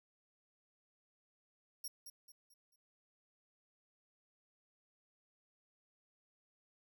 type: tone with echo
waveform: 15% pulse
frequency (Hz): 5588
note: F8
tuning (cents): 0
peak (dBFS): -36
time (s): 1.84-1.88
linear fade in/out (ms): 5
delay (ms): 220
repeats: 4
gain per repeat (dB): -8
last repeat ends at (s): 2.76
effects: none